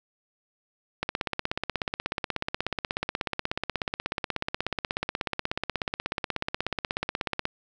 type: click train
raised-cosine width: 0.3 ms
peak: -11 dBFS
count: 107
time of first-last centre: 1.03-7.454 s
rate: 16.5 Hz
effects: none